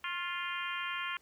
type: harmonic tone with a mistuned harmonic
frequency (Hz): 349.2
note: F4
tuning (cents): 0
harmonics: 3 / 4 / 5 / 6 / 7 / 8 / 9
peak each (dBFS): -40 / -41 / -42 / -43 / -43 / -44 / -45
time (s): 0.04-1.17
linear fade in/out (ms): 2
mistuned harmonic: 3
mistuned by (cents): +36
effects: pink hiss -67 dBFS RMS until 1.21 s + high-pass 60 Hz 12 dB/octave